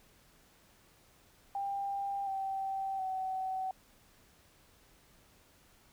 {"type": "tone with pitch steps", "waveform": "sine", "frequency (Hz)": [795, 775.5, 756.5], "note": ["G5", "G5", "F#5"], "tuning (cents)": [24, -19, 38], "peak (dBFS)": -33, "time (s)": [1.55, 3.71], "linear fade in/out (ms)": 2, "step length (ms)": 720, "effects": ["pink hiss -64 dBFS RMS until 5.92 s"]}